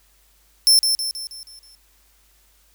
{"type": "tone with echo", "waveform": "sawtooth", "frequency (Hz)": 5340, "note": "E8", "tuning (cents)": 22, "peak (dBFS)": -8, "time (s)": [0.67, 0.79], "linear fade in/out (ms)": 0, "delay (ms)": 160, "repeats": 6, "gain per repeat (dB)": -6, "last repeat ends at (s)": 1.75, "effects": ["added 50 Hz sine -59 dBFS peak until 2.74 s", "white hiss -59 dBFS RMS until 2.74 s"]}